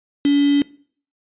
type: tone with quantisation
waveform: sine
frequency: 285 Hz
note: C#4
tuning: 48 cents sharp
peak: -12 dBFS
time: 0.25-0.62 s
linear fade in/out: 2 ms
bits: 4
effects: noise-tail reverb RT60 0.5 s tail -21 dB re dry + resampled to 8000 Hz